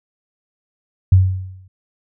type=tone with exponential decay; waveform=sine; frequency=93.6 Hz; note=F#2; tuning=20 cents sharp; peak=-4 dBFS; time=1.12-1.68 s; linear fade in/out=5 ms; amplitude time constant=120 ms; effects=none